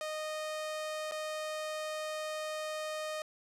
sawtooth tone with dropouts, 618 Hz, D#5, 12 cents flat, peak -32 dBFS, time 0.01-3.22 s, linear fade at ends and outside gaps 1 ms, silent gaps 1.112-1.12 s, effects low-pass 11000 Hz 12 dB/octave

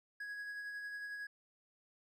triangle tone with tremolo, 1663 Hz, G#6, 2 cents sharp, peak -39 dBFS, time 0.2-1.27 s, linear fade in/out 5 ms, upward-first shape sine, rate 11 Hz, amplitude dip 30%, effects none

